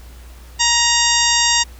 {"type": "harmonic tone with a mistuned harmonic", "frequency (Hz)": 941, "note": "A#5", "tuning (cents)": 16, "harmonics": [1, 2, 3, 4, 5, 6, 7, 8], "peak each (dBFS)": [-21, -21, -21, -21, -21, -21, -21, -21], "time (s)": [0.59, 1.64], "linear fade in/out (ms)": 20, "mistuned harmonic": 4, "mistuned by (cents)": -34, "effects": ["added 60 Hz sine -36 dBFS peak until 1.79 s", "pink hiss -46 dBFS RMS until 1.79 s"]}